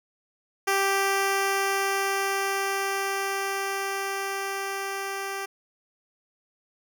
10% pulse tone with level ramp, 392 Hz, G4, in tune, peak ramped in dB -13 to -22 dBFS, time 0.67-5.46 s, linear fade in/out 10 ms, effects none

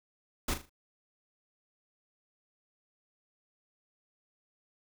pink noise with echo, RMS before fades -31 dBFS, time 0.48-0.54 s, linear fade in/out 5 ms, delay 39 ms, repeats 4, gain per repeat -9 dB, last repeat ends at 0.696 s, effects none

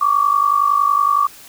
sine tone pair together, 1123.9 / 1174.7 Hz, C#6 / D6, +24 / 0 cents, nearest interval minor second, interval 76 cents, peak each -15 dBFS, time 0.01-1.27 s, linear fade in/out 5 ms, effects white hiss -41 dBFS RMS until 1.48 s

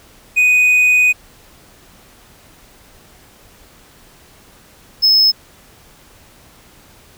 triangle tone pair in turn, 2489 / 5192 Hz, D#7 / E8, 0 / -27 cents, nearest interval octave + minor second, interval 1273 cents, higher second, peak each -7 dBFS, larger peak neither, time 0.36-1.13 / 5.02-5.32 s, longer first, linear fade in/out 20 ms, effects pink hiss -46 dBFS RMS until 7.17 s

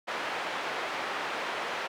pink band-pass noise, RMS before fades -34 dBFS, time 0.07-1.88 s, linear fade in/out 20 ms, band 590 to 2500 Hz, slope 12 dB/octave, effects none

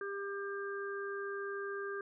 harmonic tone, 398.5 Hz, G4, 28 cents sharp, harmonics 1 / 3 / 4, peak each -39 / -45 / -43 dBFS, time 0.01-2.01 s, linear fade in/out 2 ms, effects none

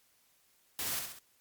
white noise with echo, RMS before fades -36 dBFS, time 0.79-0.99 s, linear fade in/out 0 ms, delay 66 ms, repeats 3, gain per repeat -5 dB, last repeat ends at 1.188 s, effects white hiss -69 dBFS RMS until 1.4 s + MP3 96 kbps

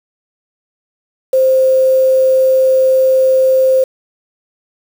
sine tone with quantisation, 523.3 Hz, C5, in tune, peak -7 dBFS, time 1.33-3.84 s, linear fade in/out 5 ms, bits 5, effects none

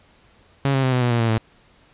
sawtooth tone with pitch steps, 138.2 / 133.96 / 129.84 / 125.85 / 121.99 / 118.24 / 114.61 / 111.09 Hz, C#3 / C3 / C3 / B2 / B2 / A#2 / A#2 / A2, -5 / +41 / -13 / +33 / -21 / +25 / -29 / +17 cents, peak -13 dBFS, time 0.65-1.378 s, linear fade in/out 0 ms, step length 91 ms, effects pink hiss -55 dBFS RMS until 1.93 s + resampled to 8000 Hz

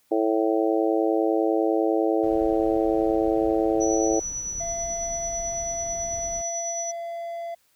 harmonic tone, 110 Hz, A2, in tune, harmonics 3 / 4 / 5 / 6 / 7, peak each -23 / -25 / -27 / -29 / -30 dBFS, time 0.11-4.2 s, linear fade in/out 10 ms
brown noise, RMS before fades -41 dBFS, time 2.23-6.42 s, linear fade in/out 0 ms
sine tone with tremolo, 5920 Hz, F#8, in tune, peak -27 dBFS, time 3.8-6.92 s, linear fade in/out 20 ms, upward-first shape sine, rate 9.1 Hz, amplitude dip 35%
triangle tone, 679 Hz, F5, 49 cents flat, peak -28 dBFS, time 4.6-7.55 s, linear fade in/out 10 ms
effects white hiss -65 dBFS RMS until 7.75 s

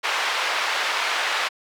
pink band-pass noise, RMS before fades -24 dBFS, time 0.03-1.49 s, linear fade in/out 20 ms, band 950 to 3500 Hz, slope 12 dB/octave, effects high-pass 400 Hz 12 dB/octave

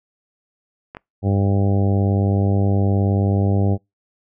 clicks, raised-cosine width 0.5 ms, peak -18 dBFS, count 2, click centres 0.949 / 0.969 s
harmonic tone, 99 Hz, G2, 18 cents sharp, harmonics 1 / 2 / 3 / 4 / 5 / 6 / 7 / 8, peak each -16 / -22 / -26 / -28 / -30 / -32 / -33 / -34 dBFS, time 1.22-3.78 s, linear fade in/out 50 ms
effects noise-tail reverb RT60 0.2 s tail -26 dB re dry

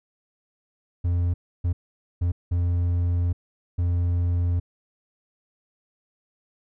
triangle tone bursts at uneven times, 87.31 Hz, F2, in tune, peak -18 dBFS, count 5, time 1.04-1.34 / 1.64-1.73 / 2.21-2.32 / 2.51-3.33 / 3.78-4.6 s, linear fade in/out 10 ms, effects none

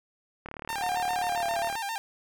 click train, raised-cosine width 0.5 ms, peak -23 dBFS, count 49, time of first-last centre 0.46-1.754 s, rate 37.1 Hz
sawtooth tone with vibrato, 851 Hz, G#5, 42 cents sharp, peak -27 dBFS, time 0.69-1.98 s, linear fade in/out 0 ms, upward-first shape square, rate 7.5 Hz, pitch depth 110 cents each way
sine tone with pitch glide, 726 to 685.6 Hz, F#5 to F5, -33 to -32 cents, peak -28 dBFS, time 0.79-1.72 s, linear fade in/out 50 ms, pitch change -99 cents, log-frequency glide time 1.2-1.5 s
effects none

